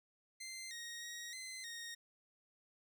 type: tone with pitch steps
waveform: 15% pulse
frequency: 2081 / 1875 / 1888 / 2054 / 1862 Hz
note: C7 / A#6 / A#6 / C7 / A#6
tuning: -10 / +10 / +22 / -33 / -2 cents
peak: -39 dBFS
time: 0.4-1.95 s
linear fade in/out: 10 ms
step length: 310 ms
effects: none